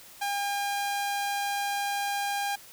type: tone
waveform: sawtooth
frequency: 806 Hz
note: G5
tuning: 48 cents sharp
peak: -24 dBFS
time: 0.21-2.56 s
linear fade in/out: 10 ms
effects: white hiss -50 dBFS RMS until 2.72 s